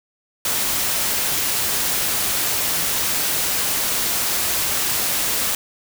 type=noise; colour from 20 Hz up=white; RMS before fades=-21 dBFS; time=0.45-5.55 s; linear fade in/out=2 ms; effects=none